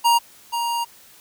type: tone pair in turn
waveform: square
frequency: 939 / 939 Hz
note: A#5 / A#5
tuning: +12 / +12 cents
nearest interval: unison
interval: 0 cents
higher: neither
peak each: -14 / -22 dBFS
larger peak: first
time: 0.04-0.19 / 0.52-0.85 s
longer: second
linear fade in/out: 20 ms
effects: white hiss -49 dBFS RMS until 1.2 s